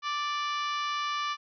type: harmonic tone with a mistuned harmonic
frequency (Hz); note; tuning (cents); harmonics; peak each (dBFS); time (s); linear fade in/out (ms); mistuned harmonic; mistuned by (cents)
587; D5; -1; 2 / 3 / 4 / 5 / 6 / 7 / 8 / 9 / 10; -30 / -40 / -39 / -40 / -42 / -45 / -48 / -48 / -50; 0.02-1.37; 50; 7; -16
effects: none